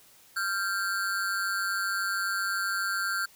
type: ring-modulated tone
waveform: square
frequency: 1480 Hz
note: F#6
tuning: in tune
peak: -25 dBFS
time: 0.36-3.26 s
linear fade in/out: 10 ms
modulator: 96.3 Hz
effects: white hiss -57 dBFS RMS until 3.35 s